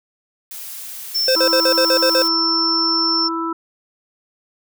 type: noise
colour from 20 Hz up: blue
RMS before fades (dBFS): -32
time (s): 0.51-2.28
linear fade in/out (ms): 2
type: tone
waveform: sine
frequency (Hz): 5370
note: E8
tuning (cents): +31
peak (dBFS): -16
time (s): 1.14-3.29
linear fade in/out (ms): 20
type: tone bursts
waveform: square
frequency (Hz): 520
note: C5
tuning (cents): -11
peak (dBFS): -15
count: 8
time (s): 1.28-2.222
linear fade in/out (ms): 2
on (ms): 74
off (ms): 50
type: harmonic tone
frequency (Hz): 330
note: E4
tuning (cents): +2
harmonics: 1 / 3 / 4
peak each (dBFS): -23 / -27 / -24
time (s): 1.36-3.53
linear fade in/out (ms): 5
effects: none